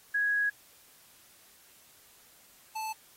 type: tone pair in turn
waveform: sine / square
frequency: 1661.2 / 875.7 Hz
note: G#6 / A5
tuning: 0 / -8 cents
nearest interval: major seventh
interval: 1108 cents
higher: first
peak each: -25 / -34 dBFS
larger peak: first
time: 0.14-0.5 / 2.75-2.93 s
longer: first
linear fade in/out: 10 ms
effects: white hiss -59 dBFS RMS until 3.16 s + AAC 48 kbps

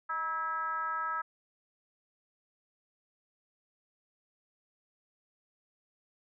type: tone with frequency modulation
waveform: sine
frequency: 1299 Hz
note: E6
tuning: 26 cents flat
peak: -31 dBFS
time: 0.09-1.22 s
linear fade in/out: 10 ms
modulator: 338 Hz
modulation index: 0.87
effects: none

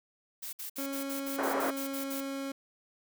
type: noise bursts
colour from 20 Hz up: blue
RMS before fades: -40 dBFS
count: 11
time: 0.42-2.21 s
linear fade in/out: 10 ms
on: 110 ms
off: 58 ms
type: tone with pitch glide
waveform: 30% pulse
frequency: 275.2 to 273.5 Hz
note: C#4 to C#4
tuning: -12 to -23 cents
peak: -32 dBFS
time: 0.78-2.52 s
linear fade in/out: 5 ms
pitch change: -11 cents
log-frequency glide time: 1.36-1.71 s
type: band-pass noise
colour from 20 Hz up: pink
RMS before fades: -32 dBFS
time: 1.38-1.71 s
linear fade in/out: 10 ms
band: 330 to 1600 Hz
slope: 24 dB/octave
effects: none

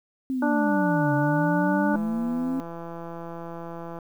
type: linear two-way sweep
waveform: sine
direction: down then up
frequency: 267.5 to 137 to 267.5 Hz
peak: -24 dBFS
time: 0.3-2.6 s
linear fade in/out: 0 ms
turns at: 1.14 s
type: harmonic tone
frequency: 294 Hz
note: D4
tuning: 2 cents sharp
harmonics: 1 / 2 / 3 / 4 / 5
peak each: -24 / -28 / -28 / -37 / -30 dBFS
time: 0.42-1.96 s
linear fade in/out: 5 ms
type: click train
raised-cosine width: 1 ms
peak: -24 dBFS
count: 345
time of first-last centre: 1.94-3.988 s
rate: 168 Hz
effects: 9-bit

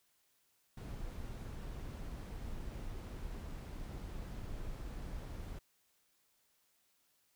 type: noise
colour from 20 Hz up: brown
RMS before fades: -44 dBFS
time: 0.77-5.59 s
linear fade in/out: 5 ms
effects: white hiss -75 dBFS RMS until 7.35 s

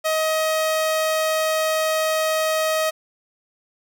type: tone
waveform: sawtooth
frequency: 631 Hz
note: D#5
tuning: 24 cents sharp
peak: -15 dBFS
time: 0.04-2.91 s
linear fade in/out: 20 ms
effects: none

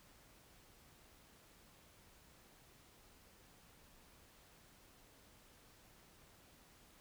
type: silence
effects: pink hiss -65 dBFS RMS until 7 s

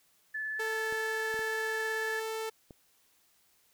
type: tone with vibrato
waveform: sine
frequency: 1734 Hz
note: A6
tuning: 26 cents flat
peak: -33 dBFS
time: 0.34-2.2 s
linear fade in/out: 10 ms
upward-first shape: square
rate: 18 Hz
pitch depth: 10 cents each way
type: tone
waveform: sawtooth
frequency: 442.6 Hz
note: A4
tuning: 10 cents sharp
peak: -30 dBFS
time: 0.59-2.5 s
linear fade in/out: 10 ms
type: clicks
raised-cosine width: 2 ms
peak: -35 dBFS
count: 4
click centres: 0.925 / 1.342 / 1.392 / 2.708 s
effects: white hiss -68 dBFS RMS until 3.73 s

